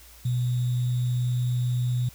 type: tone with sample-and-hold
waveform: sine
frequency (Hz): 123.47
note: B2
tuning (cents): 0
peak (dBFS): -22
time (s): 0.25-2.09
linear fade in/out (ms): 5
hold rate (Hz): 3675
effects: added 60 Hz sine -51 dBFS peak until 2.14 s + white hiss -51 dBFS RMS until 2.14 s